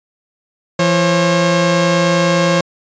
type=tone pair together; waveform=sawtooth; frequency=170 / 539.7 Hz; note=F3 / C#5; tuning=-46 / -46 cents; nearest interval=octave + minor sixth; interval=2000 cents; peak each=-10 dBFS; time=0.79-2.61 s; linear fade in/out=5 ms; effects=resampled to 16000 Hz